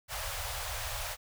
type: band-stop noise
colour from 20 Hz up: pink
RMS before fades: -37 dBFS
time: 0.08-1.17 s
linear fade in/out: 50 ms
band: 110 to 540 Hz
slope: 48 dB/octave
effects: none